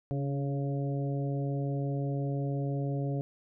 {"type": "harmonic tone with a mistuned harmonic", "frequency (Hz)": 139.1, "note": "C#3", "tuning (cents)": 6, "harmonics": [1, 2, 3, 4, 5], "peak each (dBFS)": [-30, -37, -40, -41, -45], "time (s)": [0.11, 3.21], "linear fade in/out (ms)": 0, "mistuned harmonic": 2, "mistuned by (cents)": 36, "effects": []}